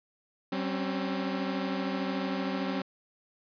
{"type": "tone cluster", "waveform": "sawtooth", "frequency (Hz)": [191.4, 266.3, 279.6], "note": ["G3", "C4", "C#4"], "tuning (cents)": [-41, 31, 15], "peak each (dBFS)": [-29, -29, -35], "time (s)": [0.52, 2.82], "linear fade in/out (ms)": 5, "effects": ["resampled to 11025 Hz", "10-bit"]}